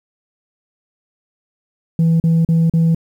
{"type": "tone bursts", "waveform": "sine", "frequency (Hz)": 164.5, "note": "E3", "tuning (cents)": -3, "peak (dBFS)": -8, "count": 4, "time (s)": [1.99, 2.947], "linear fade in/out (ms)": 2, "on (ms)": 210, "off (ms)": 39, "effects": ["tanh soft clip ceiling -9 dBFS", "8-bit"]}